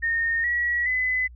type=tone with pitch steps; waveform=sine; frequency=1838 / 1923.8 / 2014 Hz; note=A#6 / B6 / B6; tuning=-25 / -46 / +33 cents; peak=-21 dBFS; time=0.02-1.28 s; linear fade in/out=20 ms; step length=420 ms; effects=added 60 Hz sine -42 dBFS peak until 1.35 s